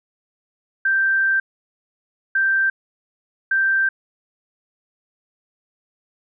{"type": "tone bursts at uneven times", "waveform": "sine", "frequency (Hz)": 1568, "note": "G6", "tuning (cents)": 0, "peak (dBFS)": -15, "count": 3, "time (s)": [[0.85, 1.4], [2.35, 2.7], [3.51, 3.89]], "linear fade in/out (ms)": 5, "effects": []}